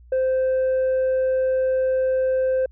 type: tone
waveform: sine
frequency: 520 Hz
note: C5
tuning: 11 cents flat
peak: -15 dBFS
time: 0.12-2.66 s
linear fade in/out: 5 ms
effects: tanh soft clip ceiling -17 dBFS + added 60 Hz sine -45 dBFS peak until 2.71 s